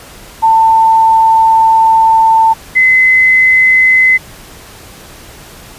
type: tone pair in turn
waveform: sine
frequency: 894 / 2040 Hz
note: A5 / C7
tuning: +27 / -44 cents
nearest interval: octave + major second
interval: 1429 cents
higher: second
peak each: -4 dBFS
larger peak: neither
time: 0.42-2.54 / 2.75-4.18 s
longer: first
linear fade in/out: 20 ms
effects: pink hiss -34 dBFS RMS until 5.78 s + resampled to 32000 Hz